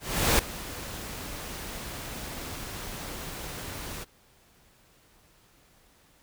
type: noise with ADSR envelope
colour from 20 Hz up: pink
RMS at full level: -21 dBFS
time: 0-4.05 s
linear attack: 390 ms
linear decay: 3 ms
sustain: -17 dB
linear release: 25 ms
effects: pink hiss -61 dBFS RMS until 6.22 s